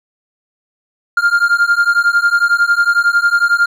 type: beating tone pair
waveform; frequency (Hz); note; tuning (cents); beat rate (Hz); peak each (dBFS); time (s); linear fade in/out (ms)
triangle; 1396.9 / 1407.9; F6 / F6; 0 / +14; 11; -11; 1.17-3.66; 5
effects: none